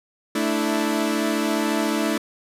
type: chord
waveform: sawtooth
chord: A suspended fourth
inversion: none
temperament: equal with one note detuned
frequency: 220 / 293.7 / 328.1 Hz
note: A3 / D4 / E4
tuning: 0 / 0 / -8 cents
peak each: -21 dBFS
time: 0.35-2.18 s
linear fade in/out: 5 ms
effects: resampled to 32000 Hz